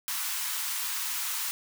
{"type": "high-pass noise", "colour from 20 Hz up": "white", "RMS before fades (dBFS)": -32, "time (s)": [0.08, 1.51], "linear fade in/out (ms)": 0, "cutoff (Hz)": 870, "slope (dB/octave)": 48, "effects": []}